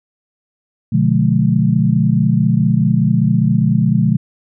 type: chord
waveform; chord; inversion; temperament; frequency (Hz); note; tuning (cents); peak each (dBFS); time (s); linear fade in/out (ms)
sine; B diminished seventh; none; just; 123.47 / 148.16 / 177.8 / 213.4; B2 / D3 / F3 / Ab3; 0 / +16 / +31 / +47; -16; 0.92-4.17; 10
effects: none